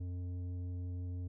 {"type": "tone with tanh clipping", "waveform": "triangle", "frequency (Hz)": 89.4, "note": "F2", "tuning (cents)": 41, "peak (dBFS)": -39, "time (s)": [0, 1.28], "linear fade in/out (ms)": 10, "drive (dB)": 13, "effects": []}